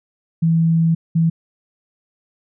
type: tone pair in turn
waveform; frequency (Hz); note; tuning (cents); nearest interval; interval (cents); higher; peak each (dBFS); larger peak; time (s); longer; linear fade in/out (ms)
sine; 164.3 / 164.3; E3 / E3; -5 / -5; unison; 0; neither; -12 / -12; neither; 0.42-0.95 / 1.15-1.3; first; 10
effects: none